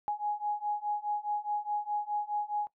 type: beating tone pair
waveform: sine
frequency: 830.6 / 835.4 Hz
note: G#5 / G#5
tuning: 0 / +10 cents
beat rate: 4.8 Hz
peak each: -34 / -33 dBFS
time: 0.08-2.67 s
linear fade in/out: 0 ms
effects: noise-tail reverb RT60 0.1 s tail -18 dB re dry